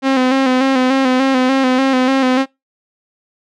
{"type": "tone with vibrato", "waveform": "sawtooth", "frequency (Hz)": 261.6, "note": "C4", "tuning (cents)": 0, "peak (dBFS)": -7, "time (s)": [0.02, 2.46], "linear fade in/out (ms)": 50, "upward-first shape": "square", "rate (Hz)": 3.4, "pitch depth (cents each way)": 43, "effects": ["noise-tail reverb RT60 0.2 s tail -24 dB re dry", "low-pass 4000 Hz 12 dB/octave"]}